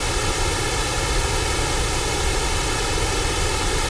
pink noise with comb filter, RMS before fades -21 dBFS, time 0-3.89 s, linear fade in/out 5 ms, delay 2.3 ms, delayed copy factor +0.75, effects resampled to 22050 Hz

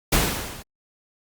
pink noise with level ramp, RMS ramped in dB -17 to -41 dBFS, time 0.12-0.63 s, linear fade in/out 10 ms, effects Opus 48 kbps

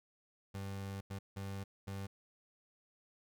30% pulse tone bursts at uneven times, 98 Hz, G2, in tune, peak -38 dBFS, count 4, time 0.54-1.01 / 1.1-1.19 / 1.36-1.64 / 1.87-2.07 s, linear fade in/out 10 ms, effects none

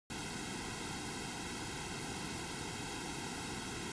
pink noise with comb filter, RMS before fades -42 dBFS, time 0.1-3.92 s, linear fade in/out 2 ms, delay 1.7 ms, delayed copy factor -0.95, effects resampled to 22050 Hz

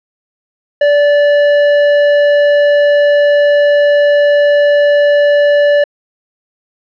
sine tone with tanh clipping, 581 Hz, D5, 19 cents flat, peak -8 dBFS, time 0.81-5.84 s, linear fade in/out 5 ms, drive 14 dB, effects low-pass 3000 Hz 12 dB/octave

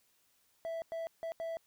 triangle tone bursts at uneven times, 659 Hz, E5, 1 cent flat, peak -34 dBFS, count 4, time 0.65-0.82 / 0.92-1.07 / 1.23-1.32 / 1.4-1.57 s, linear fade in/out 0 ms, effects white hiss -72 dBFS RMS until 1.66 s

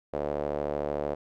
sawtooth tone with band-pass filter, 73.3 Hz, D2, 3 cents flat, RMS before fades -31 dBFS, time 0.13-1.15 s, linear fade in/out 10 ms, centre 550 Hz, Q 3, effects none

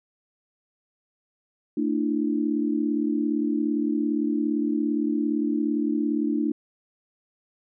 sine tone cluster, 226.2 / 297.7 / 335.2 Hz, A3 / D4 / E4, +48 / +24 / +29 cents, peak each -27 / -24 / -29 dBFS, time 1.77-6.52 s, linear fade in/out 5 ms, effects none

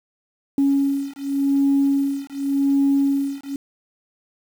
sine beating tone pair, 277.2 / 278.08 Hz, C#4 / C#4, 0 / +6 cents, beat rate 0.88 Hz, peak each -19 dBFS, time 0.58-3.56 s, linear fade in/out 2 ms, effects tanh soft clip ceiling -10 dBFS + 7-bit

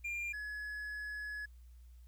triangle tone pair in turn, 2395 / 1693.5 Hz, D7 / G#6, +33 / +33 cents, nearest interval tritone, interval 600 cents, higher first, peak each -35 / -38 dBFS, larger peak first, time 0.04-0.33 / 0.33-1.46 s, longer second, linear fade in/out 10 ms, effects added 60 Hz sine -53 dBFS peak until 2.07 s + white hiss -75 dBFS RMS until 2.07 s

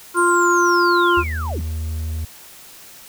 harmonic tone, 349.2 Hz, F4, in tune, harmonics 1 / 3 / 4, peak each -17 / -17 / -17 dBFS, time 0.14-1.24 s, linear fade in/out 50 ms
sine linear sweep, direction down, 8870 to 110 Hz, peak -27 dBFS, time 0.17-1.61 s, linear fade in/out 0 ms
triangle tone, 79.2 Hz, D#2, 31 cents sharp, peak -20 dBFS, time 1.17-2.25 s, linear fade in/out 5 ms
effects white hiss -42 dBFS RMS until 3.08 s

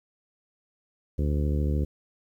harmonic tone, 73.4 Hz, D2, in tune, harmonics 1 / 2 / 3 / 4 / 5 / 6 / 7, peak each -24 / -30 / -34 / -36 / -38 / -40 / -41 dBFS, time 1.18-1.85 s, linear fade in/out 10 ms, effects 10-bit

